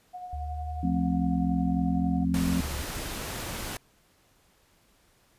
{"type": "tone with tremolo", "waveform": "sine", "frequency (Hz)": 725, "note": "F#5", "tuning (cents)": -35, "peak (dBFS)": -35, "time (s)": [0.13, 2.25], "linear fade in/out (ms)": 20, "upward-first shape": "sine", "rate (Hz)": 11, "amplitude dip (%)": 45}
{"type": "tone with vibrato", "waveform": "sine", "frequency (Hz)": 72.2, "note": "D2", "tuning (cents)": -29, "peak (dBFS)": -32, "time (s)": [0.33, 2.82], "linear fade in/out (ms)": 0, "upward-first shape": "sine", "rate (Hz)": 0.62, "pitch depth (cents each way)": 75}
{"type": "chord", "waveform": "sine", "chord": "F major", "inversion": "none", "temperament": "just", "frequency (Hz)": [174.61, 218.3, 261.9], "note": ["F3", "A3", "C4"], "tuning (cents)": [0, -13, 2], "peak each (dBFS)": [-27, -31, -28], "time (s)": [0.83, 2.61], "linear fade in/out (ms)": 5}
{"type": "noise", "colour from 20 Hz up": "pink", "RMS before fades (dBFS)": -35, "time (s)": [2.34, 3.77], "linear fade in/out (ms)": 2}
{"effects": ["pink hiss -64 dBFS RMS until 5.38 s", "resampled to 32000 Hz"]}